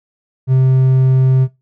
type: tone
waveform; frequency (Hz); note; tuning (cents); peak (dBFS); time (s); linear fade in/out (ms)
triangle; 130.8; C3; 0; -6; 0.47-1.48; 50
effects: noise-tail reverb RT60 0.2 s tail -17 dB re dry